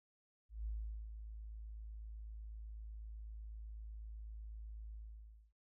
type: tone with ADSR envelope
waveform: sine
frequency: 54 Hz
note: A1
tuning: 32 cents flat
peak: -38 dBFS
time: 0.49-5.53 s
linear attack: 170 ms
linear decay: 420 ms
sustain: -8 dB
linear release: 590 ms
effects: none